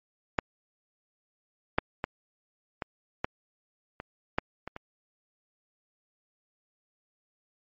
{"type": "clicks", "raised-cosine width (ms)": 0.5, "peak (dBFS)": [-8, -7, -13, -17, -12, -22, -10, -21, -24], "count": 9, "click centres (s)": [0.388, 1.785, 2.041, 2.822, 3.245, 4.001, 4.385, 4.676, 4.764], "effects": ["MP3 32 kbps"]}